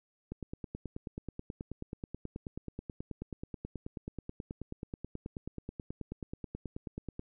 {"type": "click train", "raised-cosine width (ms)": 3, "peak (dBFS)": -26, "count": 65, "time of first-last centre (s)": [0.32, 7.194], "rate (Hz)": 9.31, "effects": []}